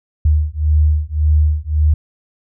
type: beating tone pair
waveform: sine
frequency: 75.3 / 77.1 Hz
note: D2 / D#2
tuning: +44 / -15 cents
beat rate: 1.8 Hz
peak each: -14 dBFS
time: 0.25-1.94 s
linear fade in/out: 5 ms
effects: none

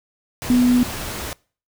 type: tone in noise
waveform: sine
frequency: 246.9 Hz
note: B3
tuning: in tune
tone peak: -12 dBFS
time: 0.5-0.83 s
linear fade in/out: 0 ms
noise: pink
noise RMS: -29 dBFS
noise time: 0.42-1.33 s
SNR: +14 dB
effects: noise-tail reverb RT60 0.4 s tail -24 dB re dry

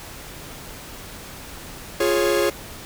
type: chord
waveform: 45% pulse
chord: Db major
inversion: first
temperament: equal with one note detuned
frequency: 349.2 / 415.3 / 549.9 Hz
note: F4 / Ab4 / Db5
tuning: 0 / 0 / -14 cents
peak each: -22 dBFS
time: 2-2.5 s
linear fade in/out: 5 ms
effects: pink hiss -38 dBFS RMS until 2.85 s

